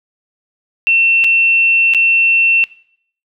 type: tone with dropouts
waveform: sine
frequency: 2700 Hz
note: E7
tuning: 41 cents sharp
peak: -9 dBFS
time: 0.87-2.64 s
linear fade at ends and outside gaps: 0 ms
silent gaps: 1.24-1.244 / 1.937-1.947 s
effects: noise-tail reverb RT60 0.6 s tail -19 dB re dry